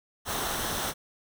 pink noise with comb filter, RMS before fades -31 dBFS, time 0.25-0.94 s, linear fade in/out 50 ms, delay 0.42 ms, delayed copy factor -0.5, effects none

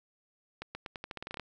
accelerating click train, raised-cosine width 0.3 ms, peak -23 dBFS, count 13, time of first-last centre 0.62-1.397 s, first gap 130 ms, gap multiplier 0.86, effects none

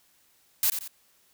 blue noise with echo, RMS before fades -23 dBFS, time 0.63-0.7 s, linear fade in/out 2 ms, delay 89 ms, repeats 2, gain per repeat -8 dB, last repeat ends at 0.878 s, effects white hiss -64 dBFS RMS until 1.33 s

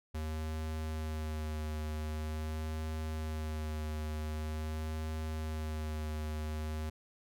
square tone with vibrato, 77.78 Hz, D#2, in tune, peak -36 dBFS, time 0.14-6.9 s, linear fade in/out 10 ms, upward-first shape sine, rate 0.45 Hz, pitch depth 19 cents each way, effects none

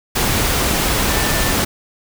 sine tone in noise, 1778 Hz, A6, 18 cents sharp, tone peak -27 dBFS, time 1.1-1.52 s, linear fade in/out 10 ms, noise pink, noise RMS -17 dBFS, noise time 0.15-1.65 s, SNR -13 dB, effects none

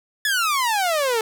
sawtooth exponential sweep, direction down, 1750 to 430.8 Hz, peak -15 dBFS, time 0.25-1.21 s, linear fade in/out 2 ms, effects none

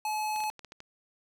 square tone, 856 Hz, A5, 48 cents flat, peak -30 dBFS, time 0.05-0.5 s, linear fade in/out 2 ms
clicks, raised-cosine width 0.2 ms, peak -28 dBFS, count 8, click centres 0.361 / 0.404 / 0.438 / 0.501 / 0.593 / 0.647 / 0.721 / 0.804 s
effects none

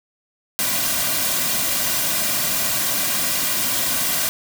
white noise with comb filter, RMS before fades -21 dBFS, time 0.59-4.29 s, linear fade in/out 0 ms, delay 2.3 ms, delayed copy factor -0.6, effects none

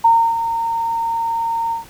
sine tone with ADSR envelope, 918 Hz, A#5, 27 cents flat, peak -7 dBFS, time 0.04-1.85 s, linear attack 10 ms, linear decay 300 ms, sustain -10 dB, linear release 130 ms, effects pink hiss -43 dBFS RMS until 1.89 s

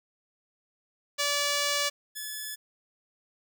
5% pulse tone pair in turn, 577 / 1719.1 Hz, D5 / A6, -31 / -41 cents, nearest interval octave + perfect fifth, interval 1890 cents, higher second, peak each -14 / -24 dBFS, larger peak first, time 1.18-1.9 / 2.15-2.56 s, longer first, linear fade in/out 20 ms, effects none

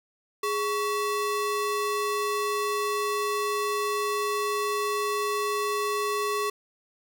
square ring-modulated tone, 767 Hz, G5, 38 cents flat, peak -23 dBFS, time 0.43-6.5 s, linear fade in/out 5 ms, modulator 352 Hz, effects none

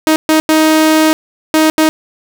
sawtooth tone bursts at uneven times, 313.7 Hz, D#4, 14 cents sharp, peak -3 dBFS, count 5, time 0.07-0.16 / 0.29-0.4 / 0.49-1.13 / 1.54-1.7 / 1.78-1.89 s, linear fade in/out 0 ms, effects none

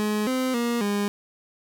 30% pulse tone with pitch steps, 211.2 / 257.9 / 237 / 203.9 Hz, G#3 / C4 / A#3 / G#3, +29 / -25 / +29 / -32 cents, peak -20 dBFS, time 0-1.08 s, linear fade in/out 0 ms, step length 270 ms, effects none

